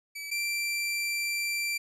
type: tone pair in turn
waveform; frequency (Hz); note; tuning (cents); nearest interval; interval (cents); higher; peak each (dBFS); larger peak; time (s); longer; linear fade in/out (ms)
sawtooth; 2300 / 2351; D7 / D7; -37 / +1; unison; 38; second; -33 / -25; second; 0.15-0.31 / 0.31-1.78; second; 10
effects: resampled to 32000 Hz